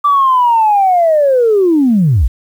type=linear sweep; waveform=sine; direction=down; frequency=1174.7 to 46.25 Hz; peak=-6 dBFS; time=0.04-2.28 s; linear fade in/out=10 ms; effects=tanh soft clip ceiling -2 dBFS + 7-bit